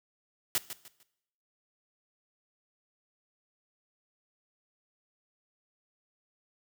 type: noise with echo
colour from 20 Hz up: white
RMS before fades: -28 dBFS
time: 0.55-0.58 s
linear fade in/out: 0 ms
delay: 150 ms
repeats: 3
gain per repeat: -11 dB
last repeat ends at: 1.03 s
effects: noise-tail reverb RT60 0.8 s tail -18 dB re dry